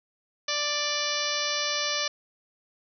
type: harmonic tone with a mistuned harmonic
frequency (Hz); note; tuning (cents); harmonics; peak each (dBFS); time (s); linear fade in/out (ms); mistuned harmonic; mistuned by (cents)
588; D5; +2; 1 / 2 / 3 / 4 / 5 / 6 / 7 / 8 / 9 / 10; -35 / -35 / -35 / -35 / -35 / -35 / -35 / -35 / -35 / -35; 0.48-2.08; 5; 9; +34
effects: none